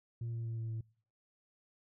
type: tone with pitch steps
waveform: sine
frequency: 116.54 / 115.4 / 114.27 / 113.16 / 112.05 Hz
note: A#2 / A#2 / A#2 / A2 / A2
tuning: 0 / -17 / -34 / +49 / +32 cents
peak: -34 dBFS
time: 0.21-0.81 s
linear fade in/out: 5 ms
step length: 120 ms
effects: noise-tail reverb RT60 0.5 s tail -26 dB re dry + tanh soft clip ceiling -35 dBFS